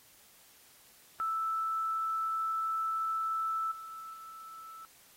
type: tone with level steps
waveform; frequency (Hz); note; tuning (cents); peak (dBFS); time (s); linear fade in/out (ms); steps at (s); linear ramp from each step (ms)
sine; 1318.5; E6; 0; -30 / -42 / -45; 1.2-4.85; 0; 3.71 / 4.13; 10
effects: white hiss -60 dBFS RMS until 5.16 s + AAC 48 kbps